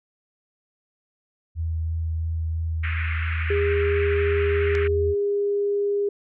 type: tone with vibrato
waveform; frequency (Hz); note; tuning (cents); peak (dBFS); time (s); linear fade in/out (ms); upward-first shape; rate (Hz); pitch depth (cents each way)
sine; 81.2; E2; -26; -23; 1.55-5.15; 50; sine; 3; 13
type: band-pass noise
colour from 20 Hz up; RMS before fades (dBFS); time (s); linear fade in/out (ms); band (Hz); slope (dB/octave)
white; -32; 2.83-4.88; 10; 1300 to 2500; 48
type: tone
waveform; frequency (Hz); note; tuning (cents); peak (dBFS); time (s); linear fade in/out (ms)
sine; 405.9; G#4; -40; -20; 3.5-6.09; 5
type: click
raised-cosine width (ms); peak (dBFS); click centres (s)
0.2; -17; 4.752
effects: none